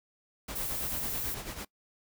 pink noise with tremolo, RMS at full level -38 dBFS, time 0.48-1.65 s, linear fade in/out 5 ms, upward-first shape sine, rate 9.1 Hz, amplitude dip 60%
violet noise, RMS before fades -35 dBFS, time 0.55-1.35 s, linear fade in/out 10 ms
effects noise-tail reverb RT60 0.1 s tail -22 dB re dry

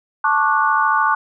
sine chord, D major seventh, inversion second, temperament just, 881 / 1101.2 / 1174.7 / 1468.3 Hz, A5 / C#6 / D6 / F#6, +2 / -12 / 0 / -14 cents, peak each -19 dBFS, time 0.24-1.15 s, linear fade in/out 5 ms, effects none

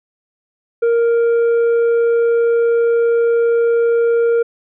triangle tone with tanh clipping, 466.2 Hz, A#4, in tune, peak -12 dBFS, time 0.82-4.43 s, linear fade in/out 10 ms, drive 9 dB, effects none

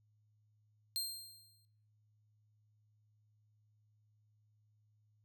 sawtooth tone with exponential decay, 4186 Hz, C8, in tune, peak -31 dBFS, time 0.96-1.65 s, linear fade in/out 0 ms, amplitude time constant 150 ms, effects noise-tail reverb RT60 0.6 s tail -18 dB re dry + added 106 Hz sine -70 dBFS peak until 5.24 s

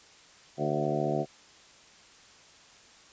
harmonic tone with a mistuned harmonic, 74.1 Hz, D2, 16 cents sharp, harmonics 2 / 3 / 4 / 5 / 6 / 7 / 8 / 9 / 10, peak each -33 / -36 / -36 / -33 / -38 / -37 / -38 / -33 / -36 dBFS, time 0.57-1.26 s, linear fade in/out 50 ms, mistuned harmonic 8, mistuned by -20 cents, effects white hiss -55 dBFS RMS until 3.12 s + resampled to 16000 Hz

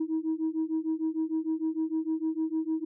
sine beating tone pair, 315.7 / 322.3 Hz, D#4 / E4, +25 / -39 cents, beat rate 6.6 Hz, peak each -29 dBFS, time 0-2.85 s, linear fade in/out 10 ms, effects tanh soft clip ceiling -22 dBFS

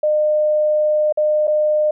sine tone with dropouts, 607 Hz, D#5, 43 cents flat, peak -13 dBFS, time 0.03-1.91 s, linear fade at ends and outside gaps 5 ms, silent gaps 1.125-1.173 / 1.472-1.477 s, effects none

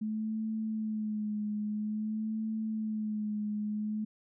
sine tone with vibrato, 214.7 Hz, A3, 42 cents flat, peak -31 dBFS, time 0.01-4.05 s, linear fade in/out 10 ms, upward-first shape sine, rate 0.5 Hz, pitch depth 39 cents each way, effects none

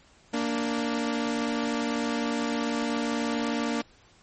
sawtooth tone pair together, 232.5 / 292.1 Hz, A#3 / D4, -4 / -9 cents, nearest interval major third, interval 395 cents, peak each -24 / -26 dBFS, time 0.33-3.82 s, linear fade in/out 10 ms, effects pink hiss -58 dBFS RMS until 4.22 s + MP3 32 kbps

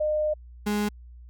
sine / 35% pulse tone pair in turn, 609 / 208 Hz, D#5 / G#3, -37 / +3 cents, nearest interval octave + perfect fifth, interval 1860 cents, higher first, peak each -22 dBFS, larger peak neither, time 0-0.34 / 0.66-0.89 s, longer first, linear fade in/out 10 ms, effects added 60 Hz sine -43 dBFS peak until 1.29 s

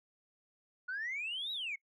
sine exponential two-way sweep, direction up then down, 1437 to 3928 to 2128 Hz, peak -35 dBFS, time 0.88-1.76 s, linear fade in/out 10 ms, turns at 1.52 s, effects noise-tail reverb RT60 0.1 s tail -23 dB re dry + tanh soft clip ceiling -32 dBFS

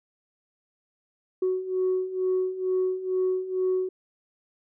sine beating tone pair, 370 / 372.2 Hz, F#4 / F#4, 0 / +10 cents, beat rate 2.2 Hz, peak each -28 / -24 dBFS, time 1.42-3.89 s, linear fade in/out 5 ms, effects tanh soft clip ceiling -18 dBFS

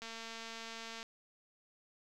click train, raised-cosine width 0.2 ms, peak -29 dBFS, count 230, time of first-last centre 0.02-1.029 s, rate 227 Hz, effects none

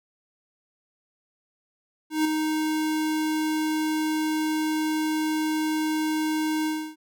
square tone with ADSR envelope, 311.1 Hz, D#4, in tune, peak -19 dBFS, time 2.1-6.96 s, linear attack 150 ms, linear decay 5 ms, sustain -5 dB, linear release 300 ms, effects none

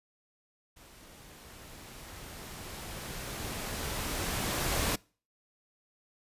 pink noise with level ramp, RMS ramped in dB -55 to -29 dBFS, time 0.76-4.96 s, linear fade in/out 10 ms, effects noise-tail reverb RT60 0.4 s tail -25 dB re dry + resampled to 32000 Hz

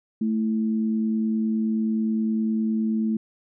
sine tone pair together, 220 / 329.6 Hz, A3 / E4, 0 / 0 cents, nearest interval perfect fifth, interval 700 cents, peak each -21 / -32 dBFS, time 0.21-3.17 s, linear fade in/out 5 ms, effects none

